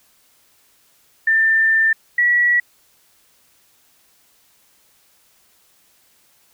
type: tone pair in turn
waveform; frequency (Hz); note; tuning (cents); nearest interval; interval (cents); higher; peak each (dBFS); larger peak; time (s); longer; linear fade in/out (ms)
sine; 1788 / 1934.3; A6 / B6; +27 / -37; minor second; 136; second; -12; neither; 1.27-1.93 / 2.18-2.6; first; 5
effects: white hiss -57 dBFS RMS until 6.53 s